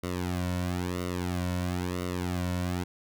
sawtooth tone with flanger, 89.7 Hz, F2, 47 cents sharp, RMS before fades -31 dBFS, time 0.03-2.84 s, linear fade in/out 10 ms, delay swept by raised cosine 1.2 to 2.5 ms, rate 1 Hz, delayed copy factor -0.95, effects none

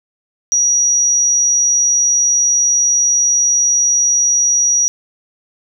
sine tone, 5780 Hz, F#8, 41 cents flat, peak -10 dBFS, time 0.52-4.88 s, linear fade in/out 0 ms, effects none

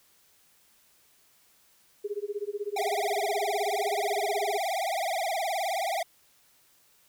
sine tone with tremolo, 410.8 Hz, G#4, 19 cents flat, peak -27 dBFS, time 2.04-4.58 s, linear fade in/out 10 ms, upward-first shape sine, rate 16 Hz, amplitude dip 100%
square tone with vibrato, 720 Hz, F#5, 47 cents flat, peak -28 dBFS, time 2.76-6.03 s, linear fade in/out 5 ms, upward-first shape triangle, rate 19 Hz, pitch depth 240 cents each way
effects white hiss -63 dBFS RMS until 7.08 s

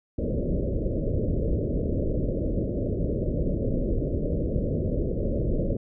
pink low-pass noise, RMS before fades -26 dBFS, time 0.18-5.77 s, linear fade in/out 5 ms, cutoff 600 Hz, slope 96 dB/octave, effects none

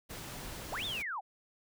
pink noise, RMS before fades -44 dBFS, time 0.09-1.03 s, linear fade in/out 20 ms
sine linear two-way sweep, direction up then down, 196 to 3678 to 677 Hz, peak -35 dBFS, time 0.71-1.21 s, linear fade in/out 20 ms, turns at 0.85 s
effects none

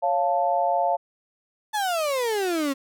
sine chord, Db augmented, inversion none, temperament equal, 554.4 / 698.5 / 880 Hz, Db5 / F5 / A5, 0 / 0 / 0 cents, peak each -26 / -22 / -25 dBFS, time 0.02-0.97 s, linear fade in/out 20 ms
35% pulse exponential sweep, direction down, 878 to 266 Hz, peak -21 dBFS, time 1.73-2.74 s, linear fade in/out 20 ms
effects none

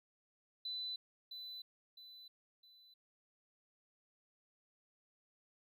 triangle tone with echo, 4000 Hz, B7, 21 cents sharp, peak -36 dBFS, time 0.65-0.96 s, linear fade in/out 5 ms, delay 660 ms, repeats 3, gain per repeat -8 dB, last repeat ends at 2.94 s, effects tanh soft clip ceiling -38 dBFS

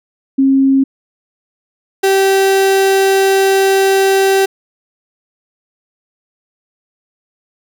sine / 35% pulse tone pair in turn, 270 / 387.6 Hz, C#4 / G4, -45 / -20 cents, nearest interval tritone, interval 625 cents, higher second, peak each -7 dBFS, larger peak neither, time 0.38-0.84 / 2.03-4.46 s, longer second, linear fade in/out 10 ms, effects none

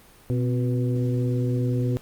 harmonic tone with a mistuned harmonic, 122.8 Hz, B2, 9 cents flat, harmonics 1 / 2 / 3 / 4, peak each -22 / -28 / -32 / -34 dBFS, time 0.3-1.97 s, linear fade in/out 0 ms, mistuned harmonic 2, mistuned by +70 cents, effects pink hiss -52 dBFS RMS until 2.01 s + Opus 32 kbps

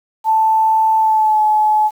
sine tone with pitch glide, 881 to 855.4 Hz, A5 to A5, +2 to -49 cents, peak -10 dBFS, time 0.24-1.91 s, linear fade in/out 50 ms, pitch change -51 cents, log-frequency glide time 0.99-1.42 s, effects 7-bit

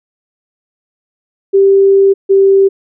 sine tone pair in turn, 392 / 390.3 Hz, G4 / G4, 0 / -8 cents, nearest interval unison, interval 8 cents, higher first, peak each -4 dBFS, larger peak neither, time 1.53-2.14 / 2.29-2.69 s, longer first, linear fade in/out 20 ms, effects none

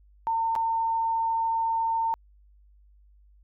sine tone with dropouts, 907 Hz, A#5, 48 cents flat, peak -23 dBFS, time 0.27-2.14 s, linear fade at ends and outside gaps 0 ms, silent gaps 0.553-0.561 s, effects added 50 Hz sine -54 dBFS peak until 3.43 s

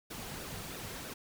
pink noise with flanger, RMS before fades -43 dBFS, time 0.1-1.14 s, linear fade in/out 10 ms, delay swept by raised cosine 0.94 to 3.54 ms, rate 3.1 Hz, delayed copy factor -0.55, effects none

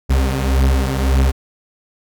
40% pulse beating tone pair, 65.8 / 67.6 Hz, C2 / C#2, +10 / -43 cents, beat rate 1.8 Hz, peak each -14 / -17 dBFS, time 0.09-1.32 s, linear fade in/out 20 ms, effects none

